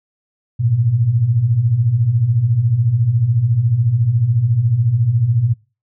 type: beating tone pair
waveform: sine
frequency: 106.3 / 120.3 Hz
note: G#2 / B2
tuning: +41 / -45 cents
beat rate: 14 Hz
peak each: -19 / -13 dBFS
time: 0.59-5.54 s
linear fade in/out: 20 ms
effects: noise-tail reverb RT60 0.3 s tail -23 dB re dry